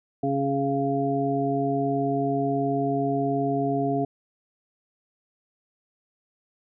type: harmonic tone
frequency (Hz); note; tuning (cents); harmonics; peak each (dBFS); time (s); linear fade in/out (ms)
138.59; C#3; 0; 1 / 2 / 3 / 5; -30 / -26 / -28 / -27; 0.23-4.05; 5
effects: none